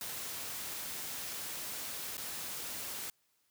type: noise with dropouts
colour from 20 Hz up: white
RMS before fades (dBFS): -41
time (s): 0.01-3.1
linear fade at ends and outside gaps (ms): 1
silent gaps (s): 2.169-2.179
effects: white hiss -75 dBFS RMS until 3.5 s + high-pass 60 Hz 12 dB/octave